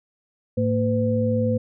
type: tone cluster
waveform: sine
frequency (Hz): 107.4 / 228.5 / 506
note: A2 / A#3 / B4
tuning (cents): -41 / -34 / +42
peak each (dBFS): -23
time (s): 0.57-1.58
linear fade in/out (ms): 10
effects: none